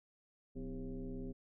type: tone with frequency modulation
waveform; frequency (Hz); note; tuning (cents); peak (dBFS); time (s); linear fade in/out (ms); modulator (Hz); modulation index
sine; 111.4; A2; +22; -40; 0.55-1.33; 20; 143; 2
effects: none